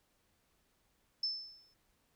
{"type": "tone with exponential decay", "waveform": "sine", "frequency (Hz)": 5274, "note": "E8", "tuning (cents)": 0, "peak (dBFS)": -30, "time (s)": [1.23, 1.74], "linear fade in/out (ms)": 5, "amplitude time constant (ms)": 110, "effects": ["pink hiss -75 dBFS RMS until 2.15 s"]}